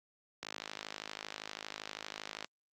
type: click train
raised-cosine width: 0.2 ms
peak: -22 dBFS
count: 107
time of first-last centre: 0.43-2.445 s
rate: 52.6 Hz
effects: high-pass 200 Hz 12 dB/octave + Opus 48 kbps